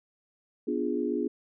sine chord, B diminished seventh, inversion none, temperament equal, 246.9 / 293.7 / 349.2 / 415.3 Hz, B3 / D4 / F4 / Ab4, 0 / 0 / 0 / 0 cents, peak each -32 dBFS, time 0.67-1.28 s, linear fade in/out 10 ms, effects none

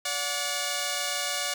5% pulse tone pair together, 575.4 / 726 Hz, D5 / F#5, -36 / -33 cents, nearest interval major third, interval 403 cents, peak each -19 dBFS, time 0.05-1.54 s, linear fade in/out 5 ms, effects none

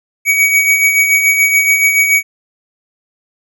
square tone with tremolo, 2259 Hz, C#7, 32 cents sharp, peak -7 dBFS, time 0.25-2.23 s, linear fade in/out 50 ms, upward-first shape sine, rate 7 Hz, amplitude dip 50%, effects none

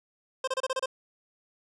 25% pulse tone bursts, 523.3 Hz, C5, in tune, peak -23 dBFS, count 7, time 0.44-0.859 s, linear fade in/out 5 ms, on 35 ms, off 29 ms, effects resampled to 22050 Hz

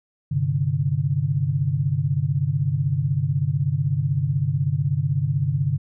sine chord, G suspended fourth, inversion none, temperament equal, 98 / 130.81 / 146.83 Hz, G2 / C3 / D3, 0 / 0 / 0 cents, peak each -27 / -23 / -22 dBFS, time 0.31-5.78 s, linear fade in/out 10 ms, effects none

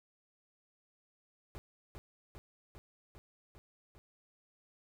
brown noise with echo, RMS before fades -45 dBFS, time 1.55-1.58 s, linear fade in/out 0 ms, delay 400 ms, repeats 6, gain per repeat -2 dB, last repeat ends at 3.98 s, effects none

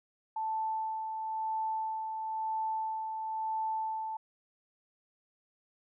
sine tone with tremolo, 880 Hz, A5, in tune, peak -30 dBFS, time 0.36-4.17 s, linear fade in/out 5 ms, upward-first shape sine, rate 0.99 Hz, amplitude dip 40%, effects none

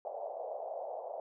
pink band-pass noise, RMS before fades -41 dBFS, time 0.05-1.2 s, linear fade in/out 2 ms, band 540 to 750 Hz, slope 48 dB/octave, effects none

